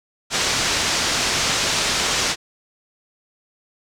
white low-pass noise, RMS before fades -21 dBFS, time 0.3-2.36 s, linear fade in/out 50 ms, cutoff 6700 Hz, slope 24 dB/octave, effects none

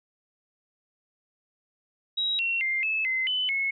sine tone with pitch steps, 3839 / 2728 / 2102 / 2607 / 2059 / 3015 / 2185 Hz, B7 / F7 / C7 / E7 / C7 / F#7 / C#7, -50 / -41 / +7 / -20 / -28 / +32 / -26 cents, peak -24 dBFS, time 2.17-3.71 s, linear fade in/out 10 ms, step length 220 ms, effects none

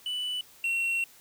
triangle tone pair in turn, 2977 / 2727 Hz, F#7 / F7, +10 / -42 cents, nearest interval major second, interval 152 cents, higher first, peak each -28 / -24 dBFS, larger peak second, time 0.06-0.41 / 0.64-1.04 s, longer second, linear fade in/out 2 ms, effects white hiss -55 dBFS RMS until 1.2 s

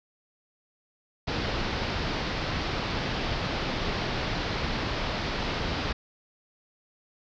pink low-pass noise, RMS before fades -30 dBFS, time 1.27-5.93 s, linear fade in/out 10 ms, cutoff 5100 Hz, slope 48 dB/octave, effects none

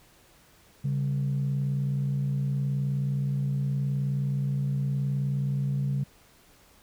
sine tone pair together, 138.59 / 197.74 Hz, C#3 / G3, 0 / +15 cents, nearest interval tritone, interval 615 cents, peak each -24 / -33 dBFS, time 0.84-6.04 s, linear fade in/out 10 ms, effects tanh soft clip ceiling -20 dBFS + pink hiss -58 dBFS RMS until 6.82 s

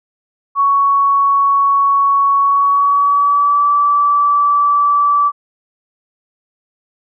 sine tone with pitch glide, 1115 to 1157.7 Hz, C#6 to D6, +10 to -25 cents, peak -9 dBFS, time 0.55-5.32 s, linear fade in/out 50 ms, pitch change +65 cents, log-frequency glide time 2.41-3.66 s, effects none

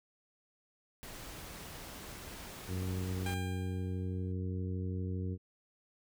pink noise, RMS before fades -47 dBFS, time 1.03-3.34 s, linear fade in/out 0 ms
harmonic tone, 92.5 Hz, F#2, in tune, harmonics 1 / 2 / 3 / 4 / 5, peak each -35 / -41 / -45 / -47 / -49 dBFS, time 2.67-5.38 s, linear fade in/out 50 ms
15% pulse tone with exponential decay, 800 Hz, G5, 35 cents sharp, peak -31 dBFS, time 3.26-4.32 s, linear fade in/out 2 ms, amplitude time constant 230 ms
effects none

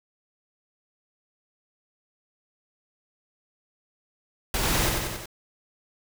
pink noise with echo, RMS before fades -26 dBFS, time 4.54-4.89 s, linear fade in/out 2 ms, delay 92 ms, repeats 4, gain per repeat -3 dB, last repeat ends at 5.258 s, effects none

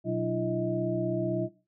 sine tone cluster, 124 / 185.7 / 302.6 / 338.7 / 634 Hz, B2 / F#3 / D#4 / E4 / D#5, +7 / +7 / -48 / +47 / +32 cents, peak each -34 / -33 / -36 / -31 / -33 dBFS, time 0.04-1.49 s, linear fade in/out 50 ms, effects noise-tail reverb RT60 0.3 s tail -17 dB re dry

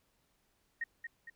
sine tone with echo, 1864.7 Hz, A#6, in tune, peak -33 dBFS, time 0.81-0.84 s, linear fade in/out 5 ms, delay 230 ms, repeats 2, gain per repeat -6 dB, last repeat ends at 1.3 s, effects pink hiss -75 dBFS RMS until 1.35 s

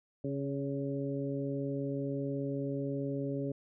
harmonic tone with a mistuned harmonic, 138.59 Hz, C#3, in tune, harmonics 1 / 2 / 3 / 4, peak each -37 / -36 / -39 / -41 dBFS, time 0.24-3.52 s, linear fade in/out 5 ms, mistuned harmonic 4, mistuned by +20 cents, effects none

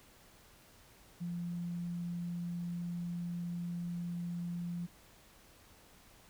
sine tone, 173.3 Hz, F3, 13 cents flat, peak -36 dBFS, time 1.2-4.87 s, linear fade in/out 20 ms, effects pink hiss -61 dBFS RMS until 6.29 s

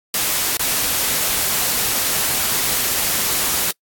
white noise with dropouts, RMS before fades -19 dBFS, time 0.14-3.71 s, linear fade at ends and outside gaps 2 ms, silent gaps 0.571-0.594 s, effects noise-tail reverb RT60 0.1 s tail -25 dB re dry + AAC 64 kbps

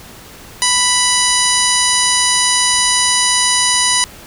harmonic tone, 987.8 Hz, B5, in tune, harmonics 1 / 2 / 3 / 4 / 5 / 6 / 7 / 9 / 10, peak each -20 / -20 / -20 / -20 / -20 / -20 / -20 / -20 / -20 dBFS, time 0.62-4.04 s, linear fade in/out 0 ms, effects pink hiss -37 dBFS RMS until 4.26 s

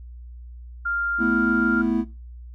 sine tone, 1396.9 Hz, F6, in tune, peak -22 dBFS, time 0.85-1.82 s, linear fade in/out 10 ms
triangle chord, A suspended second, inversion none, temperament equal, 220 / 246.9 / 329.6 Hz, A3 / B3 / E4, 0 / 0 / 0 cents, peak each -22 dBFS, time 1.18-2.05 s, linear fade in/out 50 ms
effects noise-tail reverb RT60 0.3 s tail -20 dB re dry + added 60 Hz sine -37 dBFS peak until 2.54 s

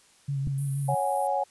sine tone with vibrato, 138.59 Hz, C#3, in tune, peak -26 dBFS, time 0.28-0.95 s, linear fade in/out 10 ms, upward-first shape sine, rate 6.3 Hz, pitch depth 33 cents each way
click, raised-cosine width 5 ms, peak -18 dBFS, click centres 0.473 s
white high-pass noise, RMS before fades -37 dBFS, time 0.58-1.27 s, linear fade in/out 0 ms, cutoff 10000 Hz, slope 48 dB/octave
sine chord, C# suspended fourth, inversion none, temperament just, 554.4 / 739.2 / 831.5 Hz, C#5 / F#5 / G#5, 0 / -2 / +2 cents, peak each -29 / -29 / -27 dBFS, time 0.88-1.44 s, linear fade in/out 10 ms
effects white hiss -59 dBFS RMS until 1.5 s + resampled to 24000 Hz

